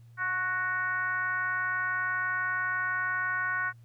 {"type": "tone with frequency modulation", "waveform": "sine", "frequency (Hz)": 1480, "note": "F#6", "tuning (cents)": 0, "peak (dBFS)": -27, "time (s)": [0.17, 3.73], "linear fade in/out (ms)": 50, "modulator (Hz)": 378, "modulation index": 1, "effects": ["added 117 Hz sine -50 dBFS peak until 3.84 s", "pink hiss -71 dBFS RMS until 3.84 s"]}